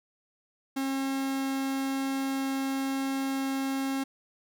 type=tone; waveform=45% pulse; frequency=269.9 Hz; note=C#4; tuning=46 cents flat; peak=-28 dBFS; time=0.76-4.04 s; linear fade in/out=10 ms; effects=none